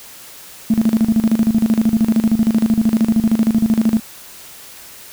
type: tone with tremolo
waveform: sine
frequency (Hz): 222.2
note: A3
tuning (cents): +17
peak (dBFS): -8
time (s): 0.7-4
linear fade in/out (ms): 5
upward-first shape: square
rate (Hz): 13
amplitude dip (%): 80
effects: tanh soft clip ceiling -5 dBFS + white hiss -38 dBFS RMS until 5.12 s